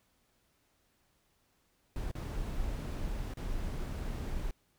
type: noise with dropouts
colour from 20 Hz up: brown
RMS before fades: -36 dBFS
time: 1.96-4.51 s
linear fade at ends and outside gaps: 1 ms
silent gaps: 2.114-2.152 / 3.337-3.371 s
effects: pink hiss -73 dBFS RMS until 4.78 s